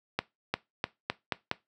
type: accelerating click train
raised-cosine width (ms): 0.3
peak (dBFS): -11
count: 6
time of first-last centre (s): 0.19-1.514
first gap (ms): 350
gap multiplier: 0.86
effects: noise-tail reverb RT60 0.2 s tail -19 dB re dry + high-pass 100 Hz 12 dB/octave